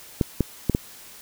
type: clicks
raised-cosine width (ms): 3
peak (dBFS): -6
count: 4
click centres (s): 0.212 / 0.407 / 0.697 / 0.749
effects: white hiss -45 dBFS RMS until 1.21 s